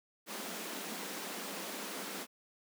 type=high-pass noise; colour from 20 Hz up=pink; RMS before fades=-42 dBFS; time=0.26-2.27 s; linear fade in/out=50 ms; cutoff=180 Hz; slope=96 dB/octave; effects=none